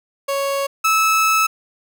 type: tone pair in turn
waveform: 30% pulse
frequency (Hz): 554.4 / 1303.4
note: C#5 / E6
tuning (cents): 0 / -20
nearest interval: octave + minor third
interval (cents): 1480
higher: second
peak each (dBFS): -16 / -11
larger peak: second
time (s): 0.28-0.67 / 0.84-1.47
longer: second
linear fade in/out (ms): 10
effects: none